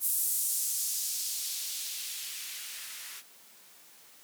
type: noise with band-pass filter sweep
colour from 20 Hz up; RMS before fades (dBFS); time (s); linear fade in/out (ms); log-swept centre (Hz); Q
violet; -34; 0-3.23; 50; 11000 to 1500; 1.1
effects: white hiss -56 dBFS RMS until 4.23 s + high-pass 150 Hz 12 dB/octave